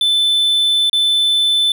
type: tone with dropouts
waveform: triangle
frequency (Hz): 3520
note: A7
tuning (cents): 0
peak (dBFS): -10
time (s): 0.01-1.72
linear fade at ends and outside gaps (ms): 2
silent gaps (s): 0.897-0.93
effects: none